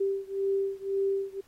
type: beating tone pair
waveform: sine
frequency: 391.1 / 393 Hz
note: G4 / G4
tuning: -4 / +4 cents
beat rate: 1.9 Hz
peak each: -29 / -30 dBFS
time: 0-1.41 s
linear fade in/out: 10 ms
effects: pink hiss -64 dBFS RMS until 1.47 s + AAC 48 kbps